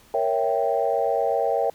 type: chord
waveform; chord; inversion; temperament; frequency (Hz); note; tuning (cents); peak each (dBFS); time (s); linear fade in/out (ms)
sine; A# diminished seventh; none; equal; 466.2 / 554.4 / 659.3 / 784; A#4 / C#5 / E5 / G5; 0 / 0 / 0 / 0; -25; 0.14-1.7; 2
effects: tanh soft clip ceiling -9 dBFS + pink hiss -54 dBFS RMS until 1.74 s